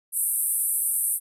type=band-pass noise; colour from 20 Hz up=pink; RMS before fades=-25 dBFS; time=0.12-1.2 s; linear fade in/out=50 ms; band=8600 to 13000 Hz; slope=96 dB/octave; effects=none